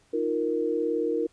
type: chord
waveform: sine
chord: Eb suspended second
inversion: none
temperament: equal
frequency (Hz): 311.1 / 349.2 / 466.2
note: Eb4 / F4 / Bb4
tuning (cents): 0 / 0 / 0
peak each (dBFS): -30 / -30 / -26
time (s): 0.13-1.27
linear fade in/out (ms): 10
effects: pink hiss -63 dBFS RMS until 1.32 s + resampled to 22050 Hz